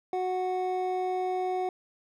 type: tone pair together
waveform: triangle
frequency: 368.4 / 737.3 Hz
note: F#4 / F#5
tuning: -7 / -6 cents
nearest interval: octave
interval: 1201 cents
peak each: -28 dBFS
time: 0.13-1.69 s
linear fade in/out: 2 ms
effects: none